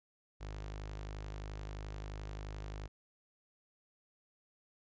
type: tone with notch filter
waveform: sawtooth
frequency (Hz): 51.5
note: G#1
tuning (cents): -14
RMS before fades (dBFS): -44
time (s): 0.4-2.88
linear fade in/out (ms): 20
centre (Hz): 220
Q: 1.9
effects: resampled to 16000 Hz